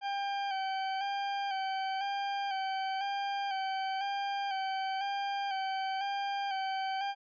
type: tone with vibrato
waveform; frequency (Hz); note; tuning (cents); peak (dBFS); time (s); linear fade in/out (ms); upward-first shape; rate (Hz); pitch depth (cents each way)
40% pulse; 783; G5; -2; -31; 0.01-7.15; 50; square; 1; 32
effects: resampled to 11025 Hz